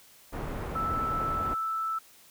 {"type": "low-pass noise", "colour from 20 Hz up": "pink", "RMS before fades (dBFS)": -35, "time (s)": [0.32, 1.55], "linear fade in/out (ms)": 20, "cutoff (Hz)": 1300, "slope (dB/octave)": 12}
{"type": "tone", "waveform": "sine", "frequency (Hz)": 1318.5, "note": "E6", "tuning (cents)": 0, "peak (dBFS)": -28, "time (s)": [0.75, 1.99], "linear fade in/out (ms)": 10}
{"effects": ["white hiss -56 dBFS RMS until 2.3 s"]}